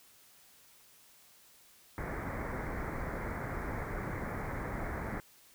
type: low-pass noise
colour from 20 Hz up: pink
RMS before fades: -38 dBFS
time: 1.98-5.2 s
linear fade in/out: 0 ms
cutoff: 2200 Hz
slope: 96 dB/octave
effects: white hiss -61 dBFS RMS until 5.54 s